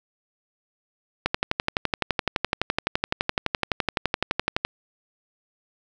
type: click train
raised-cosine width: 0.3 ms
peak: -5 dBFS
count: 41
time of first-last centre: 1.26-4.65 s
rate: 11.8 Hz
effects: none